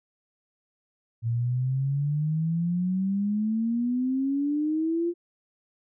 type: exponential sweep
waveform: sine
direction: up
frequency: 113.9 to 349.2 Hz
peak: -23 dBFS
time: 1.22-5.14 s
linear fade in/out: 50 ms
effects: none